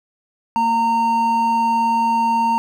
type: tone pair together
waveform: triangle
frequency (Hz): 229.6 / 919.1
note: A#3 / A#5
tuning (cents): -26 / -25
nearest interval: 2 octaves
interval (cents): 2401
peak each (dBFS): -22 / -13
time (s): 0.56-2.58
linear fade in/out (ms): 0
effects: none